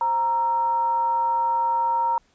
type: tone with frequency modulation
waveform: sine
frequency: 932.3 Hz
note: A#5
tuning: in tune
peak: -19 dBFS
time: 0.01-2.18 s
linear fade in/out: 2 ms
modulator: 405 Hz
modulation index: 0.26
effects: pink hiss -63 dBFS RMS until 2.34 s + resampled to 16000 Hz